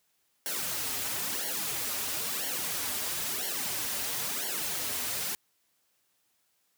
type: noise with flanger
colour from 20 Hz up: white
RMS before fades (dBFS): -33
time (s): 0.46-5.35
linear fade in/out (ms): 0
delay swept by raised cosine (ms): 0.8 to 6.1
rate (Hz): 1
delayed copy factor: -1
effects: white hiss -73 dBFS RMS until 6.77 s + high-pass 80 Hz 12 dB/octave